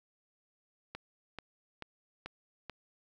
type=click train; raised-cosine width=0.3 ms; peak=-25 dBFS; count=5; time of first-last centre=0.95-2.697 s; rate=2.29 Hz; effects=11-bit